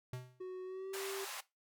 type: tone with exponential decay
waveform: square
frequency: 126.1 Hz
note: B2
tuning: 36 cents sharp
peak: -39 dBFS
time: 0.13-0.44 s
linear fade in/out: 2 ms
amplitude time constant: 66 ms
type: tone with pitch glide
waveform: triangle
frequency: 370 to 390.6 Hz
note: F#4 to G4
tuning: 0 to -6 cents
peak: -39 dBFS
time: 0.4-1.25 s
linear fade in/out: 10 ms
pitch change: +94 cents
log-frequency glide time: 0.64-0.99 s
type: band-pass noise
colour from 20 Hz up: pink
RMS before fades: -45 dBFS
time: 0.93-1.41 s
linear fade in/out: 10 ms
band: 720 to 16000 Hz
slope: 24 dB/octave
effects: noise-tail reverb RT60 0.2 s tail -18 dB re dry